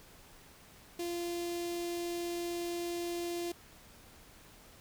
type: tone with notch filter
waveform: sawtooth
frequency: 345.4 Hz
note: F4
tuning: 19 cents flat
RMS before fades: -37 dBFS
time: 0.99-3.52 s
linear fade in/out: 5 ms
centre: 1300 Hz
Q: 0.59
effects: pink hiss -57 dBFS RMS until 4.8 s